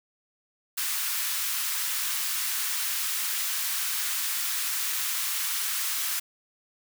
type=high-pass noise; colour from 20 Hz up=white; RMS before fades=-29 dBFS; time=0.77-6.2 s; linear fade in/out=10 ms; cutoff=1100 Hz; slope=24 dB/octave; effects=none